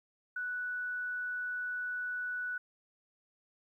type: tone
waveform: sine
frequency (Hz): 1480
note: F#6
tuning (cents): 0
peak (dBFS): -34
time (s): 0.36-2.58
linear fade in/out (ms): 5
effects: 12-bit